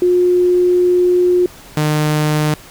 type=tone pair in turn; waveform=sine / sawtooth; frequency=358.2 / 151.92 Hz; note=F4 / D#3; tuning=+44 / -41 cents; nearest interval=octave + minor third; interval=1485 cents; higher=first; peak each=-9 dBFS; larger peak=neither; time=0.02-1.46 / 1.77-2.54 s; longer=first; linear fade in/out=2 ms; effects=pink hiss -39 dBFS RMS until 2.7 s